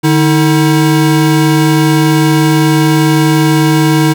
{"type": "tone pair together", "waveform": "square", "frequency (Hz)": [150.4, 318.7], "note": ["D3", "D#4"], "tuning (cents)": [42, 42], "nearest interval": "octave + minor second", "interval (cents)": 1300, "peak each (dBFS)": -10, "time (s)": [0.03, 4.14], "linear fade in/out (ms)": 20, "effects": []}